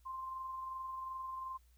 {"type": "tone with amplitude modulation", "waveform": "sine", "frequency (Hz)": 1048, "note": "C6", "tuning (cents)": 2, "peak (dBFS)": -39, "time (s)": [0.05, 1.58], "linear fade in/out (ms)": 20, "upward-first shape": "sine", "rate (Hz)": 22.7, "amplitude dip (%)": 30, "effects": ["added 60 Hz sine -63 dBFS peak until 1.77 s", "white hiss -75 dBFS RMS until 1.77 s"]}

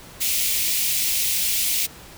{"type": "high-pass noise", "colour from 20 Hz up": "white", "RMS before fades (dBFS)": -22, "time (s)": [0.2, 1.87], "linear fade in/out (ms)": 20, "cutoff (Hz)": 2100, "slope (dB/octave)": 48, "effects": ["pink hiss -43 dBFS RMS until 2.17 s"]}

